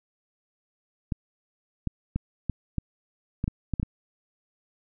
clicks, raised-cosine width 5 ms, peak -14 dBFS, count 10, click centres 1.122 / 1.873 / 2.16 / 2.497 / 2.783 / 3.441 / 3.479 / 3.737 / 3.798 / 3.83 s, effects none

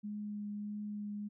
sine tone with vibrato, 207.7 Hz, G#3, in tune, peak -38 dBFS, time 0.03-1.29 s, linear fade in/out 20 ms, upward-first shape triangle, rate 1.6 Hz, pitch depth 12 cents each way, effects none

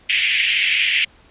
white band-pass noise, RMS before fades -18 dBFS, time 0.09-1.05 s, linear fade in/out 10 ms, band 2000 to 3100 Hz, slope 48 dB/octave, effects pink hiss -51 dBFS RMS until 1.3 s + resampled to 8000 Hz

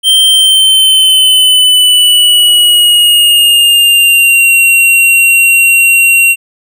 square tone with pitch glide, 3136 to 2746 Hz, G7 to F7, 0 to -30 cents, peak -4 dBFS, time 0.03-6.36 s, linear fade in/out 50 ms, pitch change -230 cents, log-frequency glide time 0.28-4.53 s, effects none

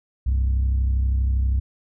sine tone pair together, 65.2 / 97.69 Hz, C2 / G2, -5 / -5 cents, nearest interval perfect fifth, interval 700 cents, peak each -16 / -26 dBFS, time 0.26-1.6 s, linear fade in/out 10 ms, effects tanh soft clip ceiling -15 dBFS

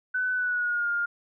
sine tone with pitch glide, 1504 to 1411.4 Hz, F#6 to F6, +28 to +18 cents, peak -24 dBFS, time 0.14-1.06 s, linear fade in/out 10 ms, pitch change -110 cents, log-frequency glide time 0.33-0.89 s, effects none

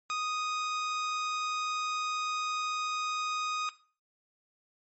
sawtooth tone, 1244.5 Hz, D#6, in tune, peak -27 dBFS, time 0.1-3.69 s, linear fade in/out 0 ms, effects noise-tail reverb RT60 0.4 s tail -17 dB re dry + MP3 32 kbps

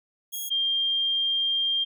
5% pulse / sine tone pair in turn, 3288 / 3196 Hz, G#7 / G7, -18 / +33 cents, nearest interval unison, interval 49 cents, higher first, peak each -22 dBFS, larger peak neither, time 0.32-0.5 / 0.5-1.85 s, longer second, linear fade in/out 20 ms, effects none

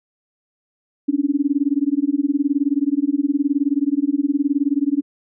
sine tone with tremolo, 284.8 Hz, C#4, 47 cents sharp, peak -12 dBFS, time 1.08-5.02 s, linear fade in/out 10 ms, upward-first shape sine, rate 19 Hz, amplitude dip 100%, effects none

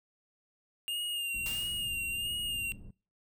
square tone with vibrato, 2814 Hz, F7, 12 cents sharp, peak -33 dBFS, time 0.88-2.72 s, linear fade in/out 0 ms, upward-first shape sine, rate 1.5 Hz, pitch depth 41 cents each way
pink low-pass noise, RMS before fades -47 dBFS, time 1.34-2.91 s, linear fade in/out 5 ms, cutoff 190 Hz, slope 12 dB/octave
white noise with exponential decay, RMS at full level -39 dBFS, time 1.46-2.11 s, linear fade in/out 1 ms, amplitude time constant 140 ms
effects noise-tail reverb RT60 0.4 s tail -24 dB re dry

